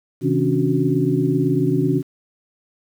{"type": "tone cluster", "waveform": "sine", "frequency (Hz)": [133, 160.8, 270.1, 288.4, 369.1], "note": ["C3", "E3", "C#4", "D4", "F#4"], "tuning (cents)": [29, -43, -45, -31, -4], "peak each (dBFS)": -22, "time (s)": [0.21, 2.03], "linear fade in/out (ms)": 50, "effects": ["8-bit"]}